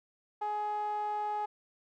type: tone with band-pass filter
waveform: sawtooth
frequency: 419.4 Hz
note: G#4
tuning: 17 cents sharp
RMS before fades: -34 dBFS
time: 0.41-1.46 s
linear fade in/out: 10 ms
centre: 860 Hz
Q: 5
effects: none